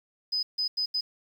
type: tone bursts at uneven times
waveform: sine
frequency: 5010 Hz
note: D#8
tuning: 11 cents sharp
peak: -25 dBFS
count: 4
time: 0.32-0.43 / 0.58-0.68 / 0.77-0.86 / 0.94-1.01 s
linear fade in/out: 10 ms
effects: 9-bit